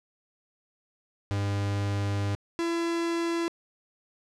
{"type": "tone pair in turn", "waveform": "45% pulse", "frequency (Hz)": [100.8, 336.7], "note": ["G2", "E4"], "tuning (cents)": [49, 37], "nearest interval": "octave + major sixth", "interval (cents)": 2088, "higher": "second", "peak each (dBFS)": -26, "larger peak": "neither", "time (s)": [[1.31, 2.35], [2.59, 3.48]], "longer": "first", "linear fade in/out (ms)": 0, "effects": ["low-pass 7000 Hz 12 dB/octave", "10-bit"]}